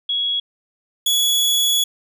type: tone pair in turn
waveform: sine / sawtooth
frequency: 3336 / 3383 Hz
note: G#7 / G#7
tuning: +7 / +31 cents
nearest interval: unison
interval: 24 cents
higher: second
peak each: -18 / -12 dBFS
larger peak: second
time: 0.09-0.4 / 1.06-1.84 s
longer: second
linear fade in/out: 5 ms
effects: none